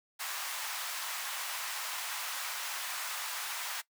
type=high-pass noise; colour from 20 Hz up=pink; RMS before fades=-38 dBFS; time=0.19-3.82 s; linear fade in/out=20 ms; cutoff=880 Hz; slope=24 dB/octave; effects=noise-tail reverb RT60 0.1 s tail -19 dB re dry

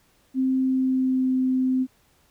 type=tone with pitch glide; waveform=sine; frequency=261.6 to 258.4 Hz; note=C4 to C4; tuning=0 to -21 cents; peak=-19 dBFS; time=0.34-1.87 s; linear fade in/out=50 ms; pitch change=-21 cents; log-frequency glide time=0.61-1.35 s; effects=pink hiss -62 dBFS RMS until 2.3 s

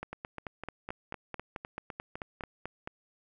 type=two click trains; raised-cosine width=0.5 ms; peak=-22 / -24 dBFS; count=14 / 10; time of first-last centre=0.03-2.875 / 0.13-2.408 s; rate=4.57 / 3.95 Hz; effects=none

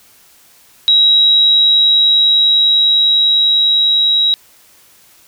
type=tone with level ramp; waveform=sine; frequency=3850 Hz; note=B7; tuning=45 cents flat; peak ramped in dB=-6 to -9 dBFS; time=0.88-4.34 s; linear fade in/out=0 ms; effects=white hiss -47 dBFS RMS until 5.27 s

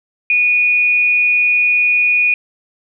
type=tone with frequency modulation; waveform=sine; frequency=2455 Hz; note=D#7; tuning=24 cents flat; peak=-10 dBFS; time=0.3-2.34 s; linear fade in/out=2 ms; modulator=183 Hz; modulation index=0.24; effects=none

